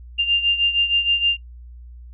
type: beating tone pair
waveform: sine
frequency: 2794 / 2800.4 Hz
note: F7 / F7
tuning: 0 / +4 cents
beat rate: 6.4 Hz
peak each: -17 / -22 dBFS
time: 0.18-1.37 s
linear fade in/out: 20 ms
effects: noise-tail reverb RT60 0.1 s tail -24 dB re dry + added 60 Hz sine -37 dBFS peak until 2.13 s